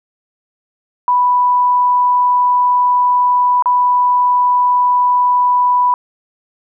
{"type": "tone with dropouts", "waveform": "sine", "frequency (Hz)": 987.8, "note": "B5", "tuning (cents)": 0, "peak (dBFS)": -9, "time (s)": [1.08, 5.94], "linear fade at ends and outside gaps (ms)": 1, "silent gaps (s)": [3.624, 3.658], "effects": []}